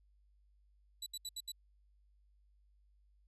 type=tone bursts; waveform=25% pulse; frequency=3951 Hz; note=B7; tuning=in tune; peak=-37 dBFS; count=5; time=1.02-1.519 s; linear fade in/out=5 ms; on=43 ms; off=71 ms; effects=added 50 Hz sine -66 dBFS peak until 3.27 s + resampled to 32000 Hz